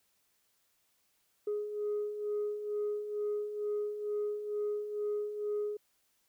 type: beating tone pair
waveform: sine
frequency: 415.3 / 417.5 Hz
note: G#4 / G#4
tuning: 0 / +9 cents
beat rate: 2.2 Hz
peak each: -39 / -32 dBFS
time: 1.47-5.77 s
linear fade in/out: 5 ms
effects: tanh soft clip ceiling -28 dBFS + white hiss -74 dBFS RMS until 6.28 s